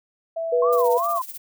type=tone with pitch glide; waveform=sine; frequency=659.3 to 682.9 Hz; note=E5 to F5; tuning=0 to -39 cents; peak=-24 dBFS; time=0.36-1.19 s; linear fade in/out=10 ms; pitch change=+61 cents; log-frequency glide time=0.5-0.88 s
type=tone; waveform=sine; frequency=488.3 Hz; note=B4; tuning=20 cents flat; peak=-17 dBFS; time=0.52-0.98 s; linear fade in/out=10 ms
type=tone with vibrato; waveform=sine; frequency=1046.5 Hz; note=C6; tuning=in tune; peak=-22 dBFS; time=0.62-1.22 s; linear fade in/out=5 ms; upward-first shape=sine; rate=2.6 Hz; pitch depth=240 cents each way
type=noise with tremolo; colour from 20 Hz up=violet; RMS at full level=-33 dBFS; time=0.72-1.38 s; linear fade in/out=10 ms; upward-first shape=triangle; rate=16 Hz; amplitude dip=80%
effects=none